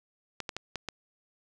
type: clicks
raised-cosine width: 0.2 ms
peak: -17 dBFS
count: 5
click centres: 0.403 / 0.492 / 0.566 / 0.757 / 0.887 s
effects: none